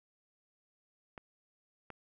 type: clicks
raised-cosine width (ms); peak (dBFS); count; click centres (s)
0.5; -30; 2; 1.178 / 1.903
effects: none